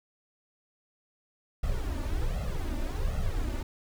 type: noise with flanger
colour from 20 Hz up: brown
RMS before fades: -30 dBFS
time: 1.63-3.63 s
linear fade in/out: 5 ms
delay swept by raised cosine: 1.5 to 3.4 ms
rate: 1.3 Hz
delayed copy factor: +0.8
effects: none